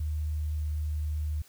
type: tone with pitch glide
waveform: sine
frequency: 76.4 to 75.96 Hz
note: D#2 to D#2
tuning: -31 to -41 cents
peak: -28 dBFS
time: 0-1.42 s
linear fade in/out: 5 ms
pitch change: -10 cents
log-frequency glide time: 0.15-0.68 s
effects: white hiss -58 dBFS RMS until 1.48 s